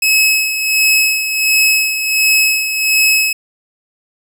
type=tone with tremolo; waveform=sawtooth; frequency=2574 Hz; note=E7; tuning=42 cents flat; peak=-5 dBFS; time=0.02-3.33 s; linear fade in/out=5 ms; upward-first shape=sine; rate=1.4 Hz; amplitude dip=60%; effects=none